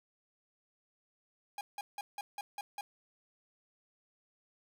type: tone bursts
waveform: 45% pulse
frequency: 814 Hz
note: G#5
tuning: 35 cents flat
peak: -38 dBFS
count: 7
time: 1.58-2.81 s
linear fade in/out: 2 ms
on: 30 ms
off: 170 ms
effects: none